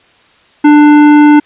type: tone with hard clipping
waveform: sine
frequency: 296.5 Hz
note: D4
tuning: 17 cents sharp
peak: -3 dBFS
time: 0.64-1.4 s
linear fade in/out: 10 ms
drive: 13 dB
effects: white hiss -46 dBFS RMS until 1.45 s + resampled to 8000 Hz